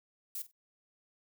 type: noise with echo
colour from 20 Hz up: violet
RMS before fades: -39 dBFS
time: 0.35-0.42 s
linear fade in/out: 2 ms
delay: 47 ms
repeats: 2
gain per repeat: -15 dB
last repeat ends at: 0.514 s
effects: noise-tail reverb RT60 0.1 s tail -24 dB re dry